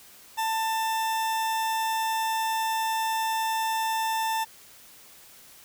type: tone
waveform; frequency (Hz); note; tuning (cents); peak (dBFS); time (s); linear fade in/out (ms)
40% pulse; 890; A5; +20; -24; 0.37-4.45; 20
effects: white hiss -51 dBFS RMS until 5.64 s